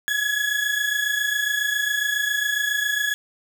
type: tone pair together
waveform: 35% pulse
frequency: 1672.7 / 1700 Hz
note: G#6 / G#6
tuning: +12 / +40 cents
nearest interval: unison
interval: 28 cents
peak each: -22 dBFS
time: 0.08-3.14 s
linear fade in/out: 0 ms
effects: none